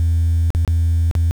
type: tone with dropouts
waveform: sine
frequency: 83.1 Hz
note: E2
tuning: 15 cents sharp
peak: -11 dBFS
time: 0-1.31 s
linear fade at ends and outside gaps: 0 ms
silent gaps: 0.504-0.549 / 0.649-0.677 / 1.112-1.152 s
effects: tanh soft clip ceiling -11 dBFS + 7-bit